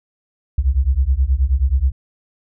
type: beating tone pair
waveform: sine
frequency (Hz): 61.74 / 71.14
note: B1 / C#2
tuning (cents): 0 / +45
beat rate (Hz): 9.4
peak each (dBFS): -16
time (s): 0.58-1.92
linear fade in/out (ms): 5
effects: none